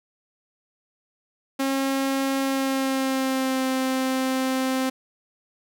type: tone with pitch glide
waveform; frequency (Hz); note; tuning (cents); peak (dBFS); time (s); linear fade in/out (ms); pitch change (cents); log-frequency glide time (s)
sawtooth; 270.6 to 261.5; C#4 to C4; -42 to -1; -18; 1.59-4.9; 10; -59; 2.39-3.66
effects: none